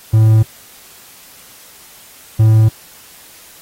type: tone pair in turn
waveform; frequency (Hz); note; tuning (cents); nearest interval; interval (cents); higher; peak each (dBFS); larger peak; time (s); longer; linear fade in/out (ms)
triangle; 110 / 110; A2 / A2; 0 / 0; unison; 0; neither; -4; neither; 0.13-0.43 / 2.39-2.69; neither; 10
effects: white hiss -41 dBFS RMS until 3.61 s + AAC 48 kbps